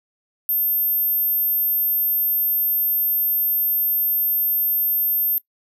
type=tone; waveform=sine; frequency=13290 Hz; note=G#9; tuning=in tune; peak=-18 dBFS; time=0.49-5.38 s; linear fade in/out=0 ms; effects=noise-tail reverb RT60 0.1 s tail -19 dB re dry